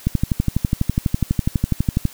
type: click train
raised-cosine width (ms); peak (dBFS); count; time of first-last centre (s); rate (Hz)
5; -4; 25; 0.07-2.053; 12.1
effects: white hiss -42 dBFS RMS until 2.13 s